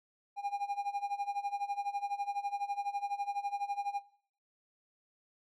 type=tone with tremolo; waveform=triangle; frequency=808 Hz; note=G#5; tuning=48 cents flat; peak=-28 dBFS; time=0.36-4.02 s; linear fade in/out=50 ms; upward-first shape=sine; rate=12 Hz; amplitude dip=90%; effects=noise-tail reverb RT60 0.6 s tail -21 dB re dry